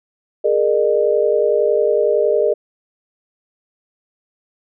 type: chord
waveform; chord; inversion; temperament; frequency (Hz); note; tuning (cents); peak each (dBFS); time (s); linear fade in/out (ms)
sine; Ab suspended second; none; equal with one note detuned; 415.3 / 466.2 / 607; Ab4 / Bb4 / Eb5; 0 / 0 / -43; -17; 0.44-2.54; 10
effects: none